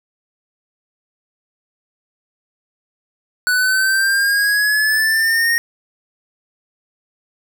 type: exponential sweep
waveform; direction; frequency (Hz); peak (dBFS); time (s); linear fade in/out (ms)
square; up; 1480 to 1864.7; -14; 3.47-5.58; 0
effects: none